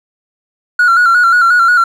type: tone with vibrato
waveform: triangle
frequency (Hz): 1410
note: F6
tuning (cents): +16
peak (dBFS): -3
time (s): 0.79-1.84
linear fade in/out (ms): 5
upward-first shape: square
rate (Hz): 5.6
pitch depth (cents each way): 55
effects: tanh soft clip ceiling -1 dBFS